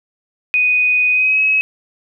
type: tone with pitch glide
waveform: sine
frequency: 2489 to 2560 Hz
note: D#7 to D#7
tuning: 0 to +49 cents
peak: -11 dBFS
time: 0.54-1.61 s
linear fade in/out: 0 ms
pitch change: +49 cents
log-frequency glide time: 1.11-1.4 s
effects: none